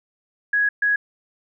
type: tone bursts at uneven times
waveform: sine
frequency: 1666 Hz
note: G#6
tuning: 5 cents sharp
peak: -16 dBFS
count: 2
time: 0.53-0.69 / 0.82-0.96 s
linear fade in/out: 5 ms
effects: none